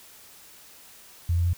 sine tone with pitch steps, 85.6 / 86.2 / 87.5 Hz, F2 / F2 / F2, -34 / -22 / +4 cents, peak -20 dBFS, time 1.29-1.533 s, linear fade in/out 5 ms, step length 81 ms, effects white hiss -50 dBFS RMS until 1.57 s

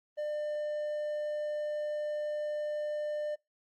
triangle tone, 599 Hz, D5, 34 cents sharp, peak -30 dBFS, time 0.17-3.36 s, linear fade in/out 20 ms, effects noise-tail reverb RT60 0.2 s tail -24 dB re dry + Opus 32 kbps

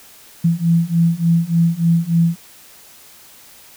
sine beating tone pair, 166 / 169.4 Hz, E3 / E3, +12 / +48 cents, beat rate 3.4 Hz, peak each -16 / -15 dBFS, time 0.44-2.36 s, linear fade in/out 10 ms, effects white hiss -44 dBFS RMS until 3.76 s

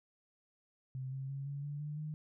sine tone with pitch steps, 130.81 / 134.25 / 137.79 / 141.42 / 145.14 / 148.96 / 152.89 Hz, C3 / C3 / C#3 / C#3 / D3 / D3 / D#3, 0 / +45 / -10 / +35 / -20 / +25 / -30 cents, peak -38 dBFS, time 0.95-2.14 s, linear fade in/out 0 ms, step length 170 ms, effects none

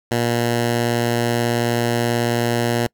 10% pulse tone, 118.5 Hz, A#2, 29 cents sharp, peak -9 dBFS, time 0.11-2.87 s, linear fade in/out 5 ms, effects noise-tail reverb RT60 0.1 s tail -26 dB re dry

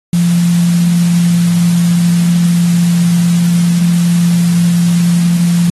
sine tone in noise, 172.6 Hz, F3, 20 cents flat, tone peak -7 dBFS, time 0.13-5.7 s, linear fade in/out 2 ms, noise white, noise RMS -25 dBFS, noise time 0.13-5.7 s, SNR +15 dB, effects low-pass 12000 Hz 12 dB/octave + AAC 32 kbps

